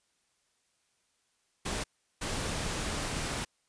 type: noise bursts at uneven times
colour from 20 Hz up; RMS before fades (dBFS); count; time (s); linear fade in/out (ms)
pink; -34; 2; 1.65-1.84 / 2.21-3.45; 10
effects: white hiss -74 dBFS RMS until 3.68 s + resampled to 22050 Hz